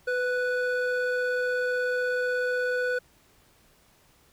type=tone pair together; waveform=triangle; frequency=499.1 / 1481 Hz; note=B4 / F#6; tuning=+18 / +1 cents; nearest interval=octave + perfect fifth; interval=1883 cents; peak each=-23 / -25 dBFS; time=0.07-2.99 s; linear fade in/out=10 ms; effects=tanh soft clip ceiling -20 dBFS + pink hiss -61 dBFS RMS until 4.32 s